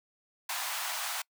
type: high-pass noise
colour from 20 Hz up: pink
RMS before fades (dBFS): -35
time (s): 0.49-1.22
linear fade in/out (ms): 5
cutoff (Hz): 720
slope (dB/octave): 48
effects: noise-tail reverb RT60 0.1 s tail -26 dB re dry